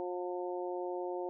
harmonic tone, 178.9 Hz, F3, 42 cents sharp, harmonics 2 / 3 / 4 / 5, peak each -37 / -41 / -43 / -45 dBFS, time 0-1.29 s, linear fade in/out 0 ms, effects none

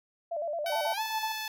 sine tone with vibrato, 634 Hz, D#5, 32 cents sharp, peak -30 dBFS, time 0.31-0.93 s, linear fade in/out 10 ms, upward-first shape square, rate 9 Hz, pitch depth 110 cents each way
10% pulse tone with pitch glide, 757 to 869.6 Hz, F#5 to A5, +39 to -21 cents, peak -25 dBFS, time 0.66-1.48 s, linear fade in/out 2 ms, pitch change +240 cents, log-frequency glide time 0.93-1.01 s
sine tone bursts, 880 Hz, A5, in tune, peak -30 dBFS, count 5, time 0.72-1.32 s, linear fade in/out 5 ms, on 92 ms, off 35 ms
effects none

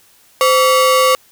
45% pulse ring-modulated tone, 830 Hz, G#5, 1 cent flat, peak -6 dBFS, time 0.41-1.15 s, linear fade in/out 0 ms, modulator 313 Hz, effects white hiss -50 dBFS RMS until 1.31 s

